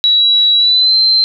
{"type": "tone with pitch glide", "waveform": "sine", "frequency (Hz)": [3901, 4112], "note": ["B7", "C8"], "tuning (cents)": [-22, -31], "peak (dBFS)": -7, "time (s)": [0.04, 1.24], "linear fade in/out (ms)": 0, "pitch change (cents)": 91, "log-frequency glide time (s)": [0.58, 0.95], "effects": []}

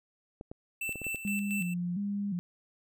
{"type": "clicks", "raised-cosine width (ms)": 2, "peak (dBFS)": -28, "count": 7, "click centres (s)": [0.411, 0.515, 0.893, 0.957, 1.017, 1.067, 1.146]}
{"type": "tone with tremolo", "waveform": "square", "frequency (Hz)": 2664, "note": "E7", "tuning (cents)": 18, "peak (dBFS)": -33, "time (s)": [0.81, 1.74], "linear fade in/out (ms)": 5, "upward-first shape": "square", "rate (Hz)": 4.3, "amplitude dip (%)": 60}
{"type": "tone with vibrato", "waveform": "sine", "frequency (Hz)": 188.6, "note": "F#3", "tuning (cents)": 33, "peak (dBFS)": -30, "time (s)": [1.25, 2.39], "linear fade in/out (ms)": 0, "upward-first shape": "square", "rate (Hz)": 1.4, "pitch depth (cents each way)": 120}
{"effects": []}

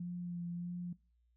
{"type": "tone with vibrato", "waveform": "sine", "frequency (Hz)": 174.61, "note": "F3", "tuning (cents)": 0, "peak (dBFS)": -38, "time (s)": [0, 0.93], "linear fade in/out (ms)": 5, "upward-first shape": "sine", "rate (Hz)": 1.6, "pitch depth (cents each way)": 20, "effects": ["noise-tail reverb RT60 0.3 s tail -21 dB re dry", "added 59 Hz sine -70 dBFS peak until 1.36 s"]}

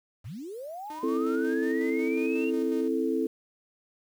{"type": "linear sweep", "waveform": "sine", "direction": "up", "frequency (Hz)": [77.4, 2794], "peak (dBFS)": -36, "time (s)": [0.24, 2.51], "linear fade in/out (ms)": 20}
{"type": "tone with tremolo", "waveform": "sawtooth", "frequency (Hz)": 308.1, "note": "D#4", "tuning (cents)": -17, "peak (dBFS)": -38, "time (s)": [0.9, 2.88], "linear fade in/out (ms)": 2, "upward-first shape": "square", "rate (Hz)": 5.5, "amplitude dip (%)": 45}
{"type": "chord", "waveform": "sine", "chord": "A minor", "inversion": "first", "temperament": "just", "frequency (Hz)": [264, 330, 440], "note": ["C4", "E4", "A4"], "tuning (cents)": [16, 2, 0], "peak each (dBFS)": -29, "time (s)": [1.03, 3.27], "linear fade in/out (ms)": 5}
{"effects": ["9-bit"]}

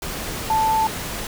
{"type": "tone in noise", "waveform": "sine", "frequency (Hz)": 880, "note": "A5", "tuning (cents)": 0, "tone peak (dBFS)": -16, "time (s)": [0.5, 0.87], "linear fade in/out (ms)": 2, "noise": "pink", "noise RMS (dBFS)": -29, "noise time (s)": [0.02, 1.27], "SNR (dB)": 10, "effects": []}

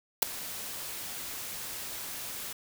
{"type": "noise with ADSR envelope", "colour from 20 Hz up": "white", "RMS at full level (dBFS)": -18, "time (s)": [0.22, 2.53], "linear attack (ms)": 8, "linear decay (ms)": 4, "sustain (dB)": -21, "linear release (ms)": 5, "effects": []}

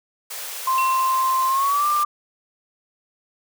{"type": "high-pass noise", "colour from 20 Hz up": "white", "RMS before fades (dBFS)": -32, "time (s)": [0.3, 2.04], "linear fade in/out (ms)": 10, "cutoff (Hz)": 450, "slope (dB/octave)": 48}
{"type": "tone with pitch glide", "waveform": "sine", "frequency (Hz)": [1046.5, 1188.3], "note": ["C6", "D6"], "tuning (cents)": [0, 20], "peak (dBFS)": -17, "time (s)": [0.67, 2.05], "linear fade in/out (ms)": 5, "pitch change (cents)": 220, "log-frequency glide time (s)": [1.47, 1.87]}
{"type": "tone with exponential decay", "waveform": "sine", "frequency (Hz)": 2718, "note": "F7", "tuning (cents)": -48, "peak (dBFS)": -23, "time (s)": [0.78, 1.43], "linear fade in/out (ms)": 2, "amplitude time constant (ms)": 140}
{"effects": []}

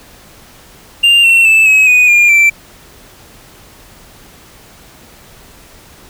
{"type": "tone with pitch steps", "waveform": "triangle", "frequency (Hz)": [2794, 2713, 2634, 2558, 2483, 2411, 2341], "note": ["F7", "E7", "E7", "D#7", "D#7", "D7", "D7"], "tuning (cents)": [0, 49, -2, 47, -4, 45, -6], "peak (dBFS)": -3, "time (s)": [1.03, 2.5], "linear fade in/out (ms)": 10, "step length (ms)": 210, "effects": ["pink hiss -40 dBFS RMS until 6.09 s"]}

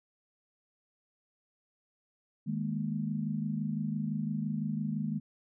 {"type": "chord", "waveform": "sine", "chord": "D# suspended fourth", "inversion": "none", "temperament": "just", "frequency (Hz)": [155.56, 207.4, 233.3], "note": ["D#3", "G#3", "A#3"], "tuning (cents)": [0, -2, 2], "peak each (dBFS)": [-35, -34, -36], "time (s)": [2.46, 5.2], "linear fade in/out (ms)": 20, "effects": []}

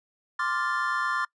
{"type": "chord", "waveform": "triangle", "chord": "D minor seventh", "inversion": "third", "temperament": "equal", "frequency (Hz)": [1046.5, 1174.7, 1396.9, 1760], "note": ["C6", "D6", "F6", "A6"], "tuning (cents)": [0, 0, 0, 0], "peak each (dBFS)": -29, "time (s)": [0.39, 1.25], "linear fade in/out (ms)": 5, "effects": ["noise-tail reverb RT60 0.1 s tail -23 dB re dry", "resampled to 22050 Hz"]}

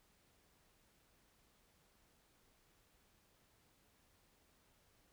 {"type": "silence", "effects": ["pink hiss -73 dBFS RMS until 5.12 s"]}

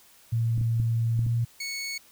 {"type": "tone with pitch glide", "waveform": "sine", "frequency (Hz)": [115, 117.21], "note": ["A#2", "A#2"], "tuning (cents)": [-23, 10], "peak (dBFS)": -22, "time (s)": [0.32, 1.45], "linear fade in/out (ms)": 10, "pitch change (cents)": 33, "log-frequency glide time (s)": [1.16, 1.28]}
{"type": "clicks", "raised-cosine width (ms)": 5, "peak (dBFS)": -21, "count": 5, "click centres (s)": [0.579, 0.612, 0.8, 1.192, 1.265]}
{"type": "tone", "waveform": "20% pulse", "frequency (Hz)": 2212, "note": "C#7", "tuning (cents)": -4, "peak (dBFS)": -26, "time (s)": [1.6, 1.98], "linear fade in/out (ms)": 5}
{"effects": ["white hiss -56 dBFS RMS until 2.11 s"]}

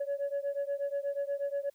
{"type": "beating tone pair", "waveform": "sine", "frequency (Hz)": [560, 568.3], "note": ["C#5", "C#5"], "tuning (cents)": [18, 43], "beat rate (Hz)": 8.3, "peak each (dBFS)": [-32, -33], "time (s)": [0, 1.7], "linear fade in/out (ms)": 10, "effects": ["tanh soft clip ceiling -27 dBFS", "white hiss -71 dBFS RMS until 1.74 s"]}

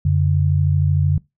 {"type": "tone pair together", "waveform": "sine", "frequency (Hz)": [90.5, 143.66], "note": ["F#2", "D3"], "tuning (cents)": [-38, -38], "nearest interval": "minor sixth", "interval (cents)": 800, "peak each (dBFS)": -16, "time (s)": [0.05, 1.18], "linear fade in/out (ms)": 5, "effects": ["noise-tail reverb RT60 0.2 s tail -22 dB re dry"]}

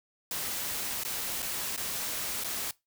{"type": "noise with dropouts", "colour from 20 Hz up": "white", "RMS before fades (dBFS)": -34, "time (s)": [0.31, 2.71], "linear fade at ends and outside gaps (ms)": 2, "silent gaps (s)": [[1.036, 1.049], [1.422, 1.426], [1.763, 1.776], [2.438, 2.444]], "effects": ["noise-tail reverb RT60 0.2 s tail -21 dB re dry"]}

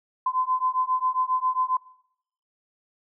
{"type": "beating tone pair", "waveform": "sine", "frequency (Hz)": [1020, 1027.4], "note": ["C6", "C6"], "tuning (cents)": [-44, -32], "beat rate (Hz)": 7.4, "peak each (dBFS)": -25, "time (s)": [0.26, 1.77], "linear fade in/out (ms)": 5, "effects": ["noise-tail reverb RT60 0.7 s tail -20 dB re dry"]}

